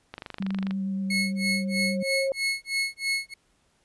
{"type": "click train", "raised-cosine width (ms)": 0.3, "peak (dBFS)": -20, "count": 15, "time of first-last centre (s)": [0.14, 0.709], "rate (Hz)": 24.6}
{"type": "tone with vibrato", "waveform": "sine", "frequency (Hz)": 193.6, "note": "G3", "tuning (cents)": -21, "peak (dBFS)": -26, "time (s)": [0.4, 2.03], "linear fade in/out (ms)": 5, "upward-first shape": "sine", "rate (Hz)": 8.7, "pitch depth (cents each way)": 14}
{"type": "tone with exponential growth", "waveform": "sine", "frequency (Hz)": 540, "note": "C#5", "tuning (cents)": -45, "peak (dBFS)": -22, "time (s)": [0.61, 2.32], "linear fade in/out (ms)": 1, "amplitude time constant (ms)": 370}
{"type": "tone with tremolo", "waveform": "30% pulse", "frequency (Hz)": 2184, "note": "C#7", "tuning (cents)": -26, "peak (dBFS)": -20, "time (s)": [1.1, 3.34], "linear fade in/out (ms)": 5, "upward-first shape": "sine", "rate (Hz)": 3.1, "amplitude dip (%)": 100}
{"effects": ["pink hiss -67 dBFS RMS until 3.84 s", "resampled to 24000 Hz"]}